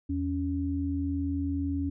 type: tone pair together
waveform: sine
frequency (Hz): 82.75 / 279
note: E2 / C#4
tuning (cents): +7 / +11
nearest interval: octave + major sixth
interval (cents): 2104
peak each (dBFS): -31 / -29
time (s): 0.09-1.9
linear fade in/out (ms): 10
effects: none